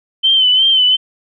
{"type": "tone with vibrato", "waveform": "sine", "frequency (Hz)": 3073, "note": "G7", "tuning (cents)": -35, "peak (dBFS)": -8, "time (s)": [0.23, 0.97], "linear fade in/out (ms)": 20, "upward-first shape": "sine", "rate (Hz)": 2.8, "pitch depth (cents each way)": 54, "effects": []}